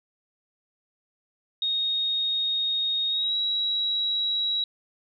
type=tone with pitch glide; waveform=sine; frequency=3726 to 3875 Hz; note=A#7 to B7; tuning=-2 to -34 cents; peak=-23 dBFS; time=1.62-4.64 s; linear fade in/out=2 ms; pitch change=+68 cents; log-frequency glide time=3.09-3.34 s; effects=none